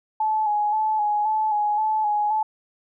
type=tone with vibrato; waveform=sine; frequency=851 Hz; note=G#5; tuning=42 cents sharp; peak=-19 dBFS; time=0.2-2.43 s; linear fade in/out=5 ms; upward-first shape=square; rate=1.9 Hz; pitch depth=31 cents each way; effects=none